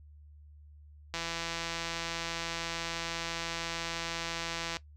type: click train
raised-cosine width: 0.2 ms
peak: -18 dBFS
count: 607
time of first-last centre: 1.14-4.769 s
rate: 167 Hz
effects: noise-tail reverb RT60 0.1 s tail -17 dB re dry + added 74 Hz sine -51 dBFS peak until 4.96 s